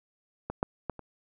clicks, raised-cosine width 1 ms, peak -19 / -12 / -17 / -28 dBFS, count 4, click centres 0.5 / 0.629 / 0.897 / 0.993 s, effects none

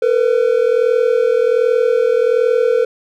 triangle tone pair together, 456.1 / 497.4 Hz, A#4 / B4, -38 / +12 cents, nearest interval major second, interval 150 cents, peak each -12 dBFS, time 0.02-2.85 s, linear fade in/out 5 ms, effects none

